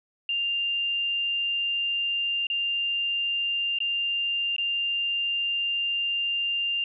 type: tone with dropouts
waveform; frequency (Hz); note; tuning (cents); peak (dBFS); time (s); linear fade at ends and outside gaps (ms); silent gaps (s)
sine; 2794; F7; 0; -24; 0.29-6.84; 2; 2.469-2.5 / 3.787-3.803 / 4.564-4.582
effects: none